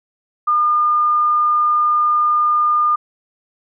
sine tone, 1211 Hz, D#6, 47 cents flat, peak -12 dBFS, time 0.47-2.96 s, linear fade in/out 10 ms, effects none

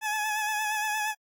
20% pulse tone with vibrato, 852 Hz, G#5, 44 cents sharp, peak -22 dBFS, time 0.01-1.15 s, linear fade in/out 50 ms, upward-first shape sine, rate 8.6 Hz, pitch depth 36 cents each way, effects AAC 64 kbps

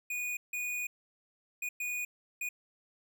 square tone bursts at uneven times, 2462 Hz, D#7, 19 cents flat, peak -34 dBFS, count 5, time 0.1-0.37 / 0.53-0.87 / 1.62-1.69 / 1.8-2.05 / 2.41-2.49 s, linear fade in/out 5 ms, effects none

